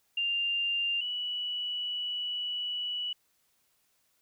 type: tone pair in turn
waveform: sine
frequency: 2794 / 2948 Hz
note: F7 / F#7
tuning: 0 / -7 cents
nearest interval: minor second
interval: 93 cents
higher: second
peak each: -27 / -31 dBFS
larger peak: first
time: 0.17-1.01 / 1.01-3.13 s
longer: second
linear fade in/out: 5 ms
effects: white hiss -72 dBFS RMS until 4.21 s